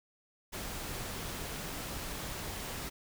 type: noise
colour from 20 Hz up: pink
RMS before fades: -40 dBFS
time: 0.52-2.9 s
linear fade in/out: 20 ms
effects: none

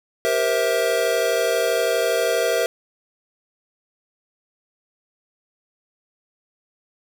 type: chord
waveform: square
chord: C dominant seventh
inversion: second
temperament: just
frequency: 392.4 / 470.9 / 523.3 / 654.1 Hz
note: G4 / Bb4 / C5 / E5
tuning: +2 / +18 / 0 / -14 cents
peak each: -29 / -23 / -26 / -23 dBFS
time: 0.25-2.66 s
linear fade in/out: 0 ms
effects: none

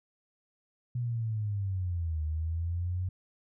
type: linear two-way sweep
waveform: sine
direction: down then up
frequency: 123.47 to 76.6 to 92.6 Hz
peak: -29 dBFS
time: 0.95-3.09 s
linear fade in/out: 5 ms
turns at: 2.23 s
effects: none

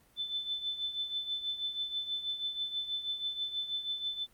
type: tone with tremolo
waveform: sine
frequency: 3520 Hz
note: A7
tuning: in tune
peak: -30 dBFS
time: 0.16-4.27 s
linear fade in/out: 50 ms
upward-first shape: triangle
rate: 6.2 Hz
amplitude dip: 75%
effects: pink hiss -65 dBFS RMS until 4.33 s + Opus 32 kbps

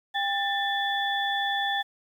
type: tone cluster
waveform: sine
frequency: 798 / 1775 / 3447 Hz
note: G5 / A6 / A7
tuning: +31 / +15 / -36 cents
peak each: -28 / -29 / -30 dBFS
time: 0.14-1.83 s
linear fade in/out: 20 ms
effects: 9-bit

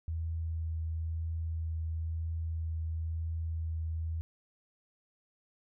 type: tone with vibrato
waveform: sine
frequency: 81.2 Hz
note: E2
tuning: 26 cents flat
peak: -32 dBFS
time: 0.08-4.21 s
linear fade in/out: 0 ms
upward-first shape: triangle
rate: 1 Hz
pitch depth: 13 cents each way
effects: none

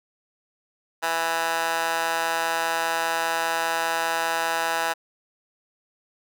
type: tone with high-pass filter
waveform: 15% pulse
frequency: 165 Hz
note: E3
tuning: 2 cents sharp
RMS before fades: -25 dBFS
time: 1.02-4.94 s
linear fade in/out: 20 ms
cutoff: 990 Hz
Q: 3.8
effects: none

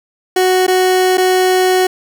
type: tone with dropouts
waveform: 30% pulse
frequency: 370 Hz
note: F#4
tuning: in tune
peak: -7 dBFS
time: 0.36-1.87 s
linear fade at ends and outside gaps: 5 ms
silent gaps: 0.667-0.679 / 1.173-1.179 s
effects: none

